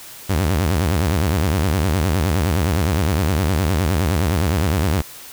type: tone with vibrato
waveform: sawtooth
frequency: 85.4 Hz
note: F2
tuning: 38 cents flat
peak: -12 dBFS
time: 0.29-5.02 s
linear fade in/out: 10 ms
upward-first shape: sine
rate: 9.7 Hz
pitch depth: 280 cents each way
effects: white hiss -38 dBFS RMS until 5.32 s